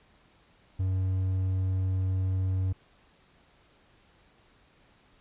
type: tone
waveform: triangle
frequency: 93.9 Hz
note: F#2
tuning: 26 cents sharp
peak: -23 dBFS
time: 0.79-2.73 s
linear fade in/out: 10 ms
effects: pink hiss -62 dBFS RMS until 5.2 s + resampled to 8000 Hz